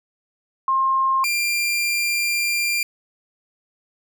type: tone pair in turn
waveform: sine / sawtooth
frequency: 1064 / 2384 Hz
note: C6 / D7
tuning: +29 / +25 cents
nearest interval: octave + major second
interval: 1396 cents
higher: second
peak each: -16 dBFS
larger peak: neither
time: 0.68-1.24 / 1.24-2.83 s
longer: second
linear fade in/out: 2 ms
effects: none